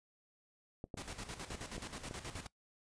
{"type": "clicks", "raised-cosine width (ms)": 2, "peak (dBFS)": -30, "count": 5, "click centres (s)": [0.841, 0.942, 1.546, 1.78, 2.111]}
{"type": "noise with tremolo", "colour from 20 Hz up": "pink", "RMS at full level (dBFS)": -44, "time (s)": [0.97, 2.47], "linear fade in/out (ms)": 5, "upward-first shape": "square", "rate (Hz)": 9.4, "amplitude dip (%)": 65}
{"effects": ["noise-tail reverb RT60 0.1 s tail -20 dB re dry", "resampled to 22050 Hz"]}